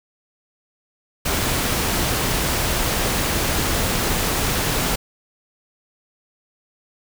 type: noise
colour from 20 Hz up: pink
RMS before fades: -21 dBFS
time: 1.25-4.96 s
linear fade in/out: 10 ms
effects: none